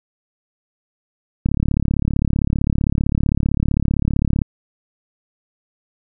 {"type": "click train", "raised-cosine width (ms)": 5, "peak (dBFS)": -5, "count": 106, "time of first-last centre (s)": [1.46, 4.418], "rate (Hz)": 35.5, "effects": []}